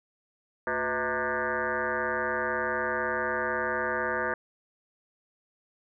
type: tone with frequency modulation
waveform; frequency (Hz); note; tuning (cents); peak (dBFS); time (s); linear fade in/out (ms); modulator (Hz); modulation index
sine; 1053; C6; +11; -26; 0.67-4.34; 2; 138; 5.2
effects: none